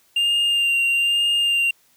triangle tone with vibrato, 2794 Hz, F7, in tune, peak -15 dBFS, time 0.16-1.71 s, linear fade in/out 5 ms, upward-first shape sine, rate 1.1 Hz, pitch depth 19 cents each way, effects white hiss -59 dBFS RMS until 1.96 s

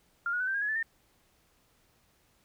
sine tone with pitch steps, 1396.9 / 1450.3 / 1505.8 / 1563.4 / 1623.3 / 1685.4 / 1749.8 / 1816.8 Hz, F6 / F#6 / F#6 / G6 / G#6 / G#6 / A6 / A#6, 0 / -35 / +30 / -5 / -40 / +25 / -10 / -45 cents, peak -28 dBFS, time 0.26-0.828 s, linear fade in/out 2 ms, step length 71 ms, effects pink hiss -68 dBFS RMS until 2.44 s

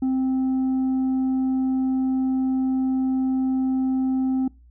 sine tone with tanh clipping, 261.5 Hz, C4, 1 cent flat, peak -20 dBFS, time 0.02-4.48 s, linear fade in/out 5 ms, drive 3 dB, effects noise-tail reverb RT60 0.3 s tail -24 dB re dry + added 60 Hz sine -48 dBFS peak until 4.7 s

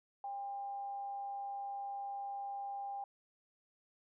sine tone with amplitude modulation, 800 Hz, G5, 35 cents sharp, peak -38 dBFS, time 0.24-3.04 s, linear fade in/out 2 ms, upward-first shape sine, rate 240 Hz, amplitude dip 25%, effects none

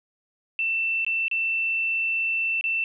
sine tone with dropouts, 2676 Hz, E7, 25 cents sharp, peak -22 dBFS, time 0.59-2.84 s, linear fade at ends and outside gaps 1 ms, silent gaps 1.048-1.065 / 1.282-1.313 / 2.611-2.64 s, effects none

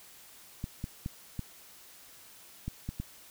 clicks, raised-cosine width 5 ms, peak -22 dBFS, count 7, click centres 0.641 / 0.841 / 1.061 / 1.393 / 2.68 / 2.89 / 3 s, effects white hiss -54 dBFS RMS until 3.3 s

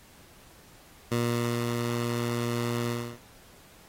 15% pulse tone with ADSR envelope, 118.9 Hz, A#2, 35 cents sharp, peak -18 dBFS, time 1.11-3.19 s, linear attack 12 ms, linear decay 490 ms, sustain -3 dB, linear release 300 ms, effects pink hiss -55 dBFS RMS until 3.88 s + AAC 48 kbps

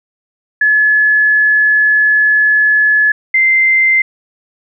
sine tone pair in turn, 1710 / 2082 Hz, A6 / C7, -50 / -9 cents, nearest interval minor third, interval 341 cents, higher second, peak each -7 dBFS, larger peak neither, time 0.61-3.12 / 3.34-4.02 s, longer first, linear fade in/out 5 ms, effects none

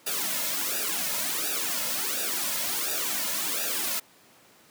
white noise with flanger, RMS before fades -29 dBFS, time 0.06-4 s, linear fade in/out 10 ms, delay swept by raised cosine 0.93 to 2.63 ms, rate 1.4 Hz, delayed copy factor -0.9, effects pink hiss -56 dBFS RMS until 4.7 s + high-pass 200 Hz 12 dB/octave

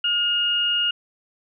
sine tone pair together, 1425 / 2850 Hz, F6 / F7, +34 / +34 cents, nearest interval octave, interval 1200 cents, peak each -28 / -19 dBFS, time 0.04-0.91 s, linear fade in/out 5 ms, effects none

